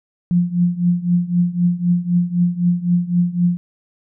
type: tone with tremolo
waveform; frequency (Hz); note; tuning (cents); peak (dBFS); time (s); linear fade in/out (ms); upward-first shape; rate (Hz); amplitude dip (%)
sine; 175.6; F3; +10; -10; 0.31-3.57; 0; triangle; 3.9; 90
effects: none